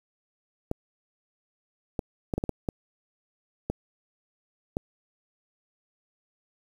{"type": "clicks", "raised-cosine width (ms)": 2, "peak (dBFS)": -14, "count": 9, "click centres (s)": [0.714, 1.992, 2.338, 2.38, 2.439, 2.493, 2.688, 3.7, 4.769], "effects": ["8-bit"]}